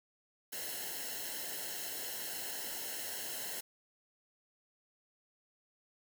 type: noise with comb filter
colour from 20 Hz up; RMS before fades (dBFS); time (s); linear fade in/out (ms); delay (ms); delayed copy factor
white; -41; 0.52-3.61; 10; 0.84; -0.8
effects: none